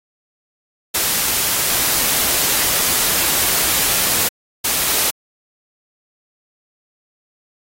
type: noise bursts at uneven times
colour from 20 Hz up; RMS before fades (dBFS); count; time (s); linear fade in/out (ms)
white; -17; 2; 0.94-4.29 / 4.64-5.11; 10
effects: AAC 48 kbps